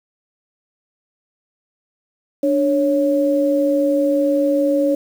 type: tone pair together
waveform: sine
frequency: 293.5 / 554.4 Hz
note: D4 / C#5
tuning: -1 / 0 cents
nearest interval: major seventh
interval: 1101 cents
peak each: -17 / -16 dBFS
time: 2.43-4.95 s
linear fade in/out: 5 ms
effects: 7-bit